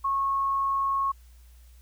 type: tone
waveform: sine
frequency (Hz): 1095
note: C#6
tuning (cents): -22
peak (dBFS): -23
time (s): 0.04-1.12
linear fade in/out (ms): 10
effects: added 60 Hz sine -49 dBFS peak until 1.81 s + white hiss -63 dBFS RMS until 1.81 s